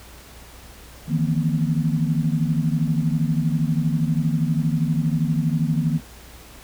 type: tone cluster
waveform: sine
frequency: 153.8 / 166.3 / 231.1 / 254 Hz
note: D#3 / E3 / A#3 / B3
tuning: -20 / +16 / -15 / +49 cents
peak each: -21 / -23 / -26 / -30 dBFS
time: 1.07-6.01 s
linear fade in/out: 50 ms
effects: added 60 Hz sine -45 dBFS peak until 6.63 s + pink hiss -45 dBFS RMS until 6.63 s